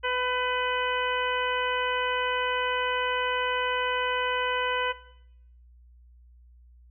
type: harmonic tone with a mistuned harmonic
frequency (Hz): 500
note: B4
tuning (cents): +21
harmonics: 1 / 2 / 3 / 4 / 5 / 6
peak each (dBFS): -30 / -31 / -31 / -34 / -36 / -34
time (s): 0.03-4.93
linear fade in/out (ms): 20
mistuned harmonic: 3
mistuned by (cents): +15
effects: noise-tail reverb RT60 0.8 s tail -18 dB re dry + added 60 Hz sine -51 dBFS peak until 6.9 s